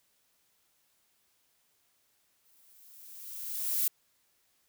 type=noise with exponential growth; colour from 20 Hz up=violet; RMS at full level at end=-27 dBFS; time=2.45-3.88 s; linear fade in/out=5 ms; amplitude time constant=310 ms; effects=white hiss -72 dBFS RMS until 4.68 s